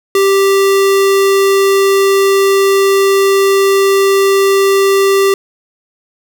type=tone; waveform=square; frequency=392 Hz; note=G4; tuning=in tune; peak=-8 dBFS; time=0.15-5.34 s; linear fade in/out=2 ms; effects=none